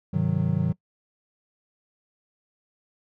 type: chord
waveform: triangle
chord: Ab dominant seventh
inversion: none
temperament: equal with one note detuned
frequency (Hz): 101.16 / 130.81 / 155.56 / 185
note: Ab2 / C3 / Eb3 / Gb3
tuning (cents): -45 / 0 / 0 / 0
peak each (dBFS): -27 / -27 / -23 / -24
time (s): 0.13-0.73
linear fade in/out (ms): 10
effects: noise-tail reverb RT60 0.1 s tail -21 dB re dry